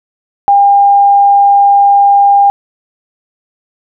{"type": "tone", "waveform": "sine", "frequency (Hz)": 803, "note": "G5", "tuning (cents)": 41, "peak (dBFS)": -3, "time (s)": [0.48, 2.5], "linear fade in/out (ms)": 0, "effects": []}